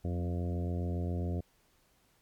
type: harmonic tone with a mistuned harmonic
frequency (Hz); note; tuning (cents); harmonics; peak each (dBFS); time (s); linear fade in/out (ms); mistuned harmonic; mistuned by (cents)
87.31; F2; 0; 1 / 2 / 3 / 4 / 5 / 6 / 7 / 8; -32 / -38 / -42 / -44 / -46 / -48 / -49 / -50; 0.04-1.41; 10; 2; +28
effects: pink hiss -69 dBFS RMS until 2.21 s + MP3 96 kbps